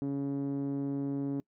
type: tone with low-pass filter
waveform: 5% pulse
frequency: 139.6 Hz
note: C#3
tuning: 13 cents sharp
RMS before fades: -33 dBFS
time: 0.02-1.4 s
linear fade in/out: 0 ms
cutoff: 280 Hz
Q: 2.7
effects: noise-tail reverb RT60 0.1 s tail -24 dB re dry